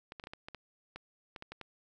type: clicks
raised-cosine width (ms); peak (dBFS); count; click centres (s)
0.3; -28; 12; 0.121 / 0.198 / 0.239 / 0.271 / 0.335 / 0.485 / 0.547 / 0.96 / 1.362 / 1.424 / 1.52 / 1.613
effects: none